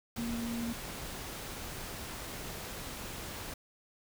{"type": "tone in noise", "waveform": "sine", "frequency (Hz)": 233.3, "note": "A#3", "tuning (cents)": 2, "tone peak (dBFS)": -34, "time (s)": [0.18, 0.73], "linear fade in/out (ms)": 5, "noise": "pink", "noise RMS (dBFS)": -42, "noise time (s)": [0.16, 3.54], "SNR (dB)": 5, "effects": []}